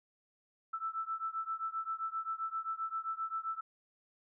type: beating tone pair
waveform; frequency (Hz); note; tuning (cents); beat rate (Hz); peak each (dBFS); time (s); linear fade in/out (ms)
sine; 1318.5 / 1326.1; E6 / E6; 0 / +10; 7.6; -38 / -39; 0.73-3.61; 10
effects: none